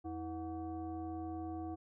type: tone with frequency modulation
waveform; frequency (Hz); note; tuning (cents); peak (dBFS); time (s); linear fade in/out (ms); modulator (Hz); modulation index
sine; 323.2; E4; -34; -39; 0.04-1.76; 20; 408; 0.96
effects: none